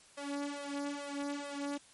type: tone with flanger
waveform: sawtooth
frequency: 285 Hz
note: C#4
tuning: 48 cents sharp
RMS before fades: -39 dBFS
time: 0.17-1.78 s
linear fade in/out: 10 ms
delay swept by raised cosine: 1.9 to 3.7 ms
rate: 2.3 Hz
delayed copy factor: +0.9
effects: white hiss -60 dBFS RMS until 1.93 s + MP3 48 kbps